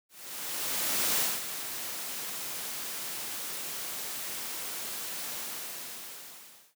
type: noise with ADSR envelope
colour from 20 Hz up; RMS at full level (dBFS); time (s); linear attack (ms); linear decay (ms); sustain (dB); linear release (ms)
white; -27; 0.09-6.75; 1100; 220; -10; 1400
effects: high-pass 150 Hz 12 dB/octave